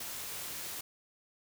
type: noise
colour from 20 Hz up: white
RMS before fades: -41 dBFS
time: 0-0.81 s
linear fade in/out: 5 ms
effects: none